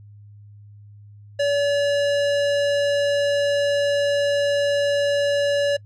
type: tone with low-pass filter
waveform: square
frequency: 571 Hz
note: D5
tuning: 49 cents flat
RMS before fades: -20 dBFS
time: 1.39-5.77 s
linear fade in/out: 10 ms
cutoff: 5700 Hz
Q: 0.69
effects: noise-tail reverb RT60 0.1 s tail -24 dB re dry + added 103 Hz sine -42 dBFS peak until 5.85 s